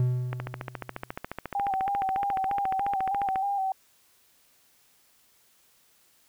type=tone with exponential decay; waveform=triangle; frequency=125 Hz; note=B2; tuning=21 cents sharp; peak=-18 dBFS; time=0-1.15 s; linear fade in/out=2 ms; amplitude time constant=250 ms
type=click train; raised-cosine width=0.5 ms; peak=-18 dBFS; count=44; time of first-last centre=0.33-3.358 s; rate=14.2 Hz
type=tone with vibrato; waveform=sine; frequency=784 Hz; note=G5; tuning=in tune; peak=-25 dBFS; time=1.55-3.72 s; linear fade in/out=2 ms; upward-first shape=square; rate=3.2 Hz; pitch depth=40 cents each way
effects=white hiss -63 dBFS RMS until 6.28 s